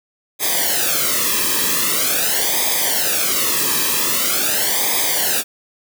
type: noise with flanger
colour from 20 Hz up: white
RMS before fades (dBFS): -18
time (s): 0.39-5.44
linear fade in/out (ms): 50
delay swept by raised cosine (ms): 0.7 to 1.41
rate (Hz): 0.44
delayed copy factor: -0.85
effects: none